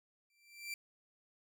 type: tone with exponential growth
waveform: sawtooth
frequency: 2349 Hz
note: D7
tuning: in tune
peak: -34 dBFS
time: 0.3-0.74 s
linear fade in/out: 2 ms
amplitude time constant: 95 ms
effects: none